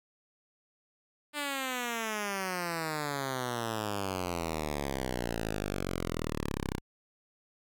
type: exponential sweep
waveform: 5% pulse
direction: down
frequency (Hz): 298.7 to 31.2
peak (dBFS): -21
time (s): 1.33-6.81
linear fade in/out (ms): 50
effects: none